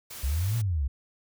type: noise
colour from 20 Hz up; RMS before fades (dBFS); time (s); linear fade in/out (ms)
white; -41; 0.1-0.62; 10
type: exponential two-way sweep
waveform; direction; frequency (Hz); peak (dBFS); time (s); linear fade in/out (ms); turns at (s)
sine; up then down; 62.4 to 118.6 to 62.4; -24; 0.23-0.88; 10; 0.57
effects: none